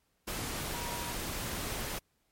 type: tone in noise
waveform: sine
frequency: 955 Hz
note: A#5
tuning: 42 cents sharp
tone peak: -42 dBFS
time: 0.73-1.13 s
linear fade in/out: 10 ms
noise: pink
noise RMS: -37 dBFS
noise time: 0.27-1.99 s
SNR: -8 dB
effects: pink hiss -75 dBFS RMS until 2.31 s + MP3 64 kbps